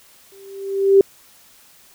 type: tone with exponential growth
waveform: sine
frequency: 392 Hz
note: G4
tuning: in tune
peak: -5 dBFS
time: 0.32-1.01 s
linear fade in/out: 2 ms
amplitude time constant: 150 ms
effects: white hiss -50 dBFS RMS until 1.94 s